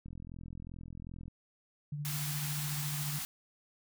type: click train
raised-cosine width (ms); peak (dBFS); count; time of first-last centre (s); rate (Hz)
5; -34; 53; 0.06-1.281; 42.6
type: tone with tremolo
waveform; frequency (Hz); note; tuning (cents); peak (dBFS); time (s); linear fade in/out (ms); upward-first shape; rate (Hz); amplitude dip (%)
sine; 146.83; D3; 0; -34; 1.92-3.19; 5; sine; 14; 35
type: band-stop noise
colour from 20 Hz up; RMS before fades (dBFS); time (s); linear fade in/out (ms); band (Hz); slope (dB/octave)
white; -39; 2.05-3.25; 0; 340 to 680; 96
effects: none